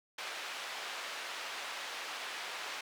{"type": "band-pass noise", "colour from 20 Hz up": "white", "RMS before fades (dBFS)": -42, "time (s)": [0.18, 2.81], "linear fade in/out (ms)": 5, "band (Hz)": [600, 3200], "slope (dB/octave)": 12, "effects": []}